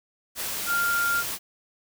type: tone in noise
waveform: sine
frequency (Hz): 1396.9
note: F6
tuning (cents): 0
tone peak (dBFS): -22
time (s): 0.66-1.24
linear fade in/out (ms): 50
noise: white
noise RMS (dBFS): -31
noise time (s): 0.35-1.39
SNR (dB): +6
effects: none